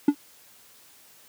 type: tone with exponential decay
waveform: triangle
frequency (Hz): 289.5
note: D4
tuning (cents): -25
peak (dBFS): -9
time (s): 0.08-0.15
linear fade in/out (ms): 5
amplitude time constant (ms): 15
effects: white hiss -54 dBFS RMS until 1.28 s + high-pass 80 Hz 12 dB/octave